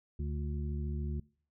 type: harmonic tone with a mistuned harmonic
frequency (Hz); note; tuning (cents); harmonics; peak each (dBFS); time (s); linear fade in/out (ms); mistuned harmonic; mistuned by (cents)
73.7; D2; +7; 1 / 2 / 3 / 5; -34 / -40 / -44 / -48; 0.19-1.2; 5; 5; -59
effects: noise-tail reverb RT60 0.5 s tail -24 dB re dry